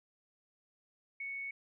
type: tone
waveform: sine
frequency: 2217 Hz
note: C#7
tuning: in tune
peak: -38 dBFS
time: 1.2-1.51 s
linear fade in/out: 5 ms
effects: none